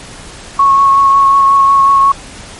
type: tone with vibrato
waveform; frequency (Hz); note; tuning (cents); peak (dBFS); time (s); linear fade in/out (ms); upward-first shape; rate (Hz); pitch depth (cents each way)
sine; 1100; C#6; -14; -4; 0.59-2.12; 5; triangle; 5.5; 17
effects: pink hiss -31 dBFS RMS until 2.59 s + MP3 48 kbps